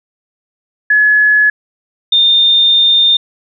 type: tone pair in turn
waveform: sine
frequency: 1700 / 3625 Hz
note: G#6 / A#7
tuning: +40 / -49 cents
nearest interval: octave + minor second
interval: 1311 cents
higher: second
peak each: -6 dBFS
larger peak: neither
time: 0.9-1.5 / 2.12-3.17 s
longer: second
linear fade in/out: 5 ms
effects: none